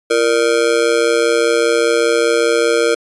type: tone with amplitude modulation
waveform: square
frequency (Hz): 466.2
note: A#4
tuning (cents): 0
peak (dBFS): -8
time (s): 0.1-2.95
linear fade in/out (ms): 10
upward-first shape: sine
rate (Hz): 125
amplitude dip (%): 95
effects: resampled to 24000 Hz